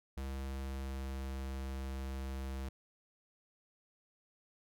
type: tone with pitch glide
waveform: square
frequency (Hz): 67.2 to 66.66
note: C2 to C2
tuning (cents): +47 to +33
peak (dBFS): -39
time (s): 0.17-2.69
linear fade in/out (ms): 5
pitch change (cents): -14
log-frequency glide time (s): 0.49-1.42
effects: none